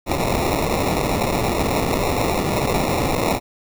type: noise with sample-and-hold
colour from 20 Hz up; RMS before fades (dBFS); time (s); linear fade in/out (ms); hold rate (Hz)
white; -20; 0.06-3.4; 50; 1575
effects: none